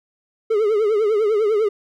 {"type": "tone with vibrato", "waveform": "triangle", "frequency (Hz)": 426.7, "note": "G#4", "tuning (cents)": 47, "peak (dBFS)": -13, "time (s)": [0.5, 1.69], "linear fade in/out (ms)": 10, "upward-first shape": "triangle", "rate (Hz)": 10, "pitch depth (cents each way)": 120, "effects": []}